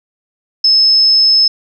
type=tone; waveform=sine; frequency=5210 Hz; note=E8; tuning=21 cents flat; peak=-6 dBFS; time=0.64-1.48 s; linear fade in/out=5 ms; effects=none